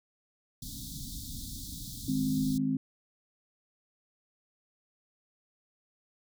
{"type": "band-stop noise", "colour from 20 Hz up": "pink", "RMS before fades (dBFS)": -41, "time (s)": [0.62, 2.58], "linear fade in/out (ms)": 5, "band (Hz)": [290, 3500], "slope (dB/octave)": 96}
{"type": "chord", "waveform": "sine", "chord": "Ab major", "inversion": "second", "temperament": "equal", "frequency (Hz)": [155.56, 207.7, 261.6], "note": ["Eb3", "Ab3", "C4"], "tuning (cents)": [0, 0, 0], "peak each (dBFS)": [-34, -34, -28], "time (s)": [2.08, 2.77], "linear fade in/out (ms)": 5}
{"effects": []}